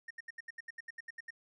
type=tone bursts; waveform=triangle; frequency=1842 Hz; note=A#6; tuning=21 cents flat; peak=-40 dBFS; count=13; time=0.08-1.306 s; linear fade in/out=5 ms; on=26 ms; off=74 ms; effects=resampled to 22050 Hz

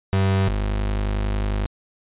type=tone pair in turn; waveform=35% pulse; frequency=96.4 / 51.07 Hz; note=G2 / G#1; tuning=-28 / -28 cents; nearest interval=major seventh; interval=1100 cents; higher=first; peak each=-15 / -19 dBFS; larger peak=first; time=0.13-0.48 / 0.48-1.66 s; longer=second; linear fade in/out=0 ms; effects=resampled to 8000 Hz

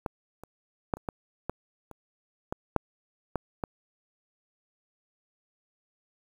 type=clicks; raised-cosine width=1 ms; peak=-16 / -29 / -12 / -30 / -17 / -16 / -30 / -17 / -8 / -14 / -16 dBFS; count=11; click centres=0.062 / 0.436 / 0.938 / 0.97 / 1.088 / 1.496 / 1.913 / 2.525 / 2.763 / 3.357 / 3.638 s; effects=8-bit

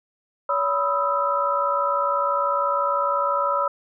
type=tone cluster; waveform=sine; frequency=567 / 987 / 1267 / 1327 Hz; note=C#5 / B5 / D#6 / E6; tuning=+39 / -1 / +31 / +11 cents; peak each=-25 dBFS; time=0.49-3.68 s; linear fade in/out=5 ms; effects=none

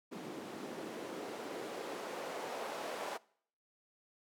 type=noise with band-pass filter sweep; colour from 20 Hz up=white; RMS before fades=-43 dBFS; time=0.11-3.18 s; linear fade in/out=20 ms; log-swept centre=260 to 670 Hz; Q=1.5; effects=noise-tail reverb RT60 0.6 s tail -23 dB re dry + high-pass 150 Hz 12 dB/octave

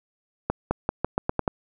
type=accelerating click train; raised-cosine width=1 ms; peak=-8 dBFS; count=8; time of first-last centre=0.5-1.478 s; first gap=210 ms; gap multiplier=0.86; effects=none

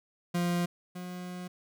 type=tone pair in turn; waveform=40% pulse; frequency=174.61 / 180.04 Hz; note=F3 / F#3; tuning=0 / -47 cents; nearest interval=minor second; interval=53 cents; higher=second; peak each=-26 / -37 dBFS; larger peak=first; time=0.34-0.66 / 0.95-1.48 s; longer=second; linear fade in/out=10 ms; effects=none

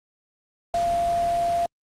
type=tone in noise; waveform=sine; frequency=689 Hz; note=F5; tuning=24 cents flat; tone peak=-20 dBFS; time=0.74-1.66 s; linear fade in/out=2 ms; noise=pink; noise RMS=-36 dBFS; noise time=0.74-1.66 s; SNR=+13 dB; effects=low-pass 9000 Hz 12 dB/octave + Opus 48 kbps

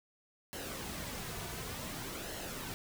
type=noise with flanger; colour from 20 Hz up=pink; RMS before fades=-42 dBFS; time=0.53-2.74 s; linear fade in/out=0 ms; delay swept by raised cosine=0.83 to 3.73 ms; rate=0.55 Hz; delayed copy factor=-0.5; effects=none

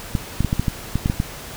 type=clicks; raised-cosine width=5 ms; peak=-6 dBFS; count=10; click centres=0.152 / 0.406 / 0.447 / 0.529 / 0.596 / 0.682 / 0.956 / 1.059 / 1.099 / 1.201 s; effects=pink hiss -35 dBFS RMS until 1.56 s

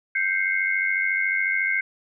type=tone cluster; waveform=sine; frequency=1566 / 2094 / 2188 Hz; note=G6 / C7 / C#7; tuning=-2 / +1 / -23 cents; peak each=-25 dBFS; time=0.15-1.81 s; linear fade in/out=5 ms; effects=none

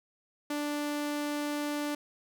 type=tone; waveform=sawtooth; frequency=293.7 Hz; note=D4; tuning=in tune; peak=-27 dBFS; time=0.5-1.95 s; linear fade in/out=5 ms; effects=none

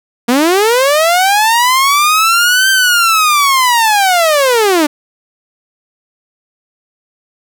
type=linear two-way sweep; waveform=sawtooth; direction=up then down; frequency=230 to 1568 to 285.7 Hz; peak=-4 dBFS; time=0.28-4.87 s; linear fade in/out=10 ms; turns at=2.7 s; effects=none

